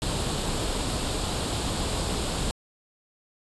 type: noise with comb filter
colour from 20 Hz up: pink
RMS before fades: -28 dBFS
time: 0.02-2.51 s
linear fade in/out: 0 ms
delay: 0.25 ms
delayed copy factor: +0.5
effects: resampled to 24000 Hz